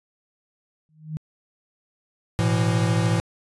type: tone with exponential growth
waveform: sine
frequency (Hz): 155.56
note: D#3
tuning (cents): 0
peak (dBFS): -23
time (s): 0.89-1.17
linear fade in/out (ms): 0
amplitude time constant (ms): 60
type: chord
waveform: square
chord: A suspended second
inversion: none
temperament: equal with one note detuned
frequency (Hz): 110 / 123.47 / 167.6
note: A2 / B2 / E3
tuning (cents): 0 / 0 / +29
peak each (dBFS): -22 / -28 / -24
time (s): 2.39-3.2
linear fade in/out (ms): 0
effects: resampled to 24000 Hz